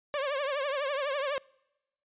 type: tone with vibrato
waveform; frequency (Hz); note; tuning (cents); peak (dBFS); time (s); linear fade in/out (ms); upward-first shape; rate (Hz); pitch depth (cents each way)
sawtooth; 561; C#5; +21; -25; 0.14-1.38; 0; triangle; 12; 130
effects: noise-tail reverb RT60 0.9 s tail -26 dB re dry + resampled to 8000 Hz